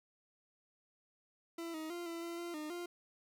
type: tone with pitch steps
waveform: 40% pulse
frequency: 334.8 / 314.9 / 346.9 / 335.4 / 339.6 / 344.4 / 304.7 / 349.1 Hz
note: E4 / D#4 / F4 / E4 / F4 / F4 / D#4 / F4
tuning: +27 / +21 / -12 / +30 / -48 / -24 / -36 / -1 cents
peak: -40 dBFS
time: 1.58-2.86 s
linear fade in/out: 5 ms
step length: 160 ms
effects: none

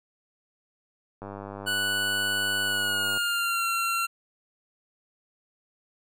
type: click train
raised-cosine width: 1 ms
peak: -24 dBFS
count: 196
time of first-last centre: 1.22-3.174 s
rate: 99.8 Hz
type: tone with pitch glide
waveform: 25% pulse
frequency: 1480 to 1365 Hz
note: F#6 to F6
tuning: 0 to -40 cents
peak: -21 dBFS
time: 1.66-4.07 s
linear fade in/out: 20 ms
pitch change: -140 cents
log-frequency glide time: 2.64-3.66 s
effects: none

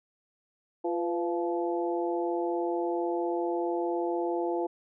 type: harmonic tone with a mistuned harmonic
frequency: 172.7 Hz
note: F3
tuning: 19 cents flat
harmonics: 2 / 3 / 4 / 5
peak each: -29 / -34 / -35 / -36 dBFS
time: 0.84-4.67 s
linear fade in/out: 10 ms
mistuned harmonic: 3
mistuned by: -58 cents
effects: none

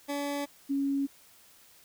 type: tone pair in turn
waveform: 20% pulse / sine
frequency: 285.4 / 277.3 Hz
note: D4 / C#4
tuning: -49 / +1 cents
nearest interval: unison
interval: 50 cents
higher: first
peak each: -26 dBFS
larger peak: neither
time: 0.08-0.46 / 0.69-1.07 s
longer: neither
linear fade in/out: 20 ms
effects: white hiss -58 dBFS RMS until 1.84 s

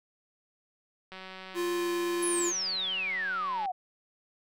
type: click train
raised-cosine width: 0.3 ms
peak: -28 dBFS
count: 478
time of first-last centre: 1.12-3.657 s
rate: 188 Hz
type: tone with pitch glide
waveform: square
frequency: 349.2 to 346.8 Hz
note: F4 to F4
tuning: 0 to -12 cents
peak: -29 dBFS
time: 1.54-2.53 s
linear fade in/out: 50 ms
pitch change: -12 cents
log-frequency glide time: 1.73-1.9 s
type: exponential sweep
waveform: sine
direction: down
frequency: 11000 to 711 Hz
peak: -29 dBFS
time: 2.22-3.72 s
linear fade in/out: 10 ms
effects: none

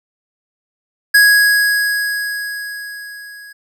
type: tone with level ramp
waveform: square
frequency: 1661.2 Hz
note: G#6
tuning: in tune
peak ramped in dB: -6 to -35 dBFS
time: 1.14-3.53 s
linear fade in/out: 10 ms
effects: none

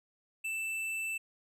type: tone with hard clipping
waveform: sine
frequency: 2653 Hz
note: E7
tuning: 10 cents sharp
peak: -35 dBFS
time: 0.44-1.18 s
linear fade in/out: 10 ms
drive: 9 dB
effects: none

